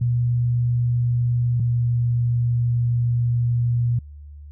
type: tone pair in turn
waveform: sine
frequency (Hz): 120.9 / 119.86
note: B2 / A#2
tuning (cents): -36 / +49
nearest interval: unison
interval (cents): 15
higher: first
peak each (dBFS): -17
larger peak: neither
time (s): 0.01-1.6 / 1.6-3.99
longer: second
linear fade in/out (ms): 5
effects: added 73 Hz sine -37 dBFS peak until 4.51 s